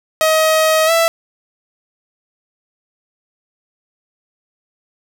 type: tone with pitch glide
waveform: sawtooth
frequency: 632 to 663 Hz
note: D#5 to E5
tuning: +27 to +10 cents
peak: -7 dBFS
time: 0.21-1.08 s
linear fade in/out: 0 ms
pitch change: +83 cents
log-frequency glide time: 0.86-0.91 s
effects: none